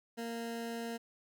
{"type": "tone", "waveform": "20% pulse", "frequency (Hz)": 231.7, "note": "A#3", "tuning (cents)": -10, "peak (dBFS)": -33, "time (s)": [0.17, 0.98], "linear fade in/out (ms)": 20, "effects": []}